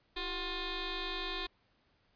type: tone with frequency modulation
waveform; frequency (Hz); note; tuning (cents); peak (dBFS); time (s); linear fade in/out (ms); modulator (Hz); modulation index
sine; 1770; A6; +10; -35; 0.16-1.47; 10; 359; 6.6
effects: pink hiss -72 dBFS RMS until 2.15 s + resampled to 11025 Hz

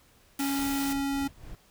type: tone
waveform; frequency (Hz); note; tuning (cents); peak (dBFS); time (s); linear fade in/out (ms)
square; 277.2; C#4; 0; -28; 0.39-1.28; 10
type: noise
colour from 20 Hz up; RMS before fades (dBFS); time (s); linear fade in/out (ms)
white; -37; 0.39-0.93; 2
type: noise with tremolo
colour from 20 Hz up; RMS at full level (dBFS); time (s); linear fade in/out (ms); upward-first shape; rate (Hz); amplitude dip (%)
brown; -41; 0.59-1.55; 0; sine; 3.6; 80
effects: pink hiss -61 dBFS RMS until 1.7 s

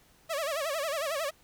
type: tone with vibrato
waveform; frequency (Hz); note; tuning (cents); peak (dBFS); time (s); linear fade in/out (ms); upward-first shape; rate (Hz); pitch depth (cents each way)
sawtooth; 604; D5; +48; -26; 0.29-1.31; 20; sine; 11; 170
effects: pink hiss -62 dBFS RMS until 1.43 s

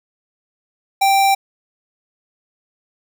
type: tone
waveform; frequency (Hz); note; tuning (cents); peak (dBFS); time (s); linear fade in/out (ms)
square; 784; G5; 0; -12; 1.01-1.35; 10
effects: none

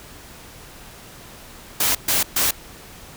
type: noise bursts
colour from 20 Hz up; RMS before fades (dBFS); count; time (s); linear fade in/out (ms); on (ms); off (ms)
white; -19; 3; 1.8-2.51; 5; 150; 130
effects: pink hiss -42 dBFS RMS until 3.16 s

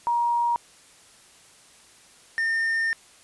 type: tone pair in turn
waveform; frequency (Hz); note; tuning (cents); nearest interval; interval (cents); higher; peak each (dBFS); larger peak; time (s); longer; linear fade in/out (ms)
sine / triangle; 947 / 1814.7; A#5 / A#6; +27 / -47; major seventh; 1126; second; -20; neither; 0.07-0.56 / 2.38-2.93; second; 0
effects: white hiss -53 dBFS RMS until 3.23 s + resampled to 24000 Hz

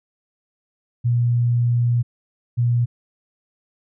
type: tone pair in turn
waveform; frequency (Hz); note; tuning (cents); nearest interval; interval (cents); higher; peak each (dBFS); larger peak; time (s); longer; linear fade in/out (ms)
sine; 120 / 120; B2 / B2; -49 / -49; unison; 0; neither; -15; neither; 1.04-2.03 / 2.57-2.86; first; 20
effects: none

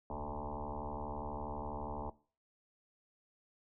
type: tone with frequency modulation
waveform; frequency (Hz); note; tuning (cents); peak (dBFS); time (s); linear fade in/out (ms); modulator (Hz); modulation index
sine; 440; A4; 0; -38; 0.1-2.1; 2; 72.3; 7.5
effects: noise-tail reverb RT60 0.4 s tail -19 dB re dry

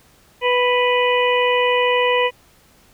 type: harmonic tone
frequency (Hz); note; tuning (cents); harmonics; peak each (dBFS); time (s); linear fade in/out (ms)
493.9; B4; 0; 1 / 2 / 4 / 5 / 6; -17 / -20 / -23 / -24 / -25; 0.41-2.31; 50
effects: pink hiss -53 dBFS RMS until 2.93 s

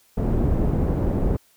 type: low-pass noise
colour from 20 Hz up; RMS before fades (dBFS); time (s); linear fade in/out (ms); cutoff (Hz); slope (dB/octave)
pink; -21; 0.17-1.37; 10; 420; 12
effects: white hiss -59 dBFS RMS until 1.56 s

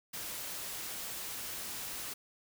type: noise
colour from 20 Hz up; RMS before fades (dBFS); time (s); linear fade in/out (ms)
white; -41; 0.13-2.14; 10
effects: none

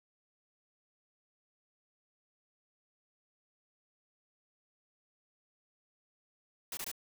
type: noise bursts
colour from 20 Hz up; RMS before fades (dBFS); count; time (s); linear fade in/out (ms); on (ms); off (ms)
white; -40; 3; 6.72-6.915; 2; 51; 21
effects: none

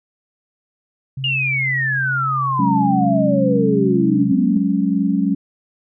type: tone with pitch glide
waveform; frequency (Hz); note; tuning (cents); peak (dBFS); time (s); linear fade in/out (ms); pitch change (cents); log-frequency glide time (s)
sine; 134 to 133.15; C3 to C3; +42 to +31; -23; 1.17-4.32; 5; -11; 3.62-3.99
type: exponential sweep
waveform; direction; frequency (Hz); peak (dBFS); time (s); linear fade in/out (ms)
sine; down; 2878 to 220; -17; 1.24-4.57; 2
type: chord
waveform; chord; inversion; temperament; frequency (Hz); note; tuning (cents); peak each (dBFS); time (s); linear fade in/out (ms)
sine; F# suspended second; none; equal; 185 / 207.7 / 277.2; F#3 / G#3 / C#4; 0 / 0 / 0; -19; 2.59-5.35; 5
effects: none

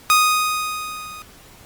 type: tone with level ramp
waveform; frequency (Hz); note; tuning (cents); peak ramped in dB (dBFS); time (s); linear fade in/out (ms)
sawtooth; 1244.5; D#6; 0; -7 to -31; 0.1-1.22; 0
effects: pink hiss -46 dBFS RMS until 1.65 s + Opus 48 kbps

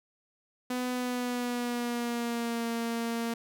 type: tone with pitch glide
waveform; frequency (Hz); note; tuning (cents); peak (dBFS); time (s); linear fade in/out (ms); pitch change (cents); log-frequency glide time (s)
sawtooth; 249.8 to 231.7; B3 to A#3; +20 to -10; -26; 0.7-3.34; 5; -130; 0.92-2.67
effects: none

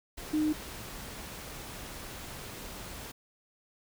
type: tone in noise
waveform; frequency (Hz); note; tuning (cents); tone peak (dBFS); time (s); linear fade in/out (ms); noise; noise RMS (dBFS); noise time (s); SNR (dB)
sine; 306.6; D#4; -25; -25; 0.33-0.53; 10; pink; -43; 0.17-3.12; +15
effects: none

